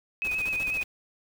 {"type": "tone with vibrato", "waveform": "sine", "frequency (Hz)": 2532, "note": "D#7", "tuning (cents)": 30, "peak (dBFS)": -26, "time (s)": [0.22, 0.83], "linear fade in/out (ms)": 0, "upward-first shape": "sine", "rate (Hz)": 8.1, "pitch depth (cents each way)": 35}
{"type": "noise with tremolo", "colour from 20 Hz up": "pink", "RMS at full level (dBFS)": -40, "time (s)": [0.24, 0.84], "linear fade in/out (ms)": 10, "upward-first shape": "square", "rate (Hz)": 14, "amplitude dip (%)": 65}
{"effects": []}